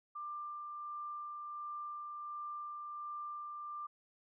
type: tone with tremolo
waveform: sine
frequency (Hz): 1188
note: D6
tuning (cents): +20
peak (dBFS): -40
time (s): 0.15-3.87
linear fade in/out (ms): 10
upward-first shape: sine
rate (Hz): 1.4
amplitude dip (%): 25
effects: none